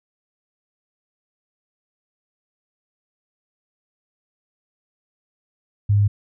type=tone; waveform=sine; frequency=102.3 Hz; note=G#2; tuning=26 cents flat; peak=-13 dBFS; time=5.89-6.08 s; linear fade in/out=10 ms; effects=none